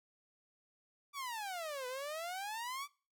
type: exponential two-way sweep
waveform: sawtooth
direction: down then up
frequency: 1174.7 to 493.9 to 1174.7 Hz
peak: -36 dBFS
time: 1.13-2.88 s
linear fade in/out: 50 ms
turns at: 1.87 s
effects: noise-tail reverb RT60 0.4 s tail -24 dB re dry